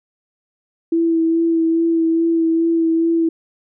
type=tone with vibrato; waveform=sine; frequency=329.6 Hz; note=E4; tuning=in tune; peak=-13 dBFS; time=0.92-3.29 s; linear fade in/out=5 ms; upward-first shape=sine; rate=2.4 Hz; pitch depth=19 cents each way; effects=none